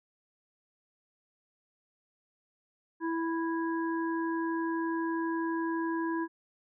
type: harmonic tone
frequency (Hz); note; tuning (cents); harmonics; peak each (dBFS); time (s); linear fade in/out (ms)
329.6; E4; 0; 1 / 3 / 5; -30 / -36 / -40; 3-6.28; 50
effects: none